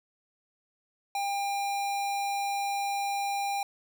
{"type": "tone", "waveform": "square", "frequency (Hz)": 800, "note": "G5", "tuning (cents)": 35, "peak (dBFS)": -29, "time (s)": [1.15, 3.63], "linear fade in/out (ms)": 2, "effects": []}